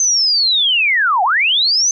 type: linear two-way sweep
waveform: sine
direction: down then up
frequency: 6270 to 698.5 to 6270 Hz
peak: -11 dBFS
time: 0-1.91 s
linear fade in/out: 2 ms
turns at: 1.23 s
effects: none